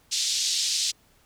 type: band-pass noise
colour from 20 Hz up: pink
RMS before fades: -26 dBFS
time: 0.11-0.92 s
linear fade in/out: 20 ms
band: 3700 to 7100 Hz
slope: 24 dB/octave
effects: pink hiss -61 dBFS RMS until 1.25 s